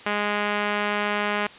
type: tone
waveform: 5% pulse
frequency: 207 Hz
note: G#3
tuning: 5 cents flat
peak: -11 dBFS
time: 0.06-1.47 s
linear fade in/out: 5 ms
effects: white hiss -44 dBFS RMS until 1.58 s + resampled to 8000 Hz